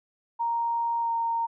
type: tone with pitch glide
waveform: sine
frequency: 932.3 to 923.2 Hz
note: A#5 to A#5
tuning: 0 to -17 cents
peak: -24 dBFS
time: 0.39-1.47 s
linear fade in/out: 20 ms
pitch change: -17 cents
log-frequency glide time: 1-1.11 s
effects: none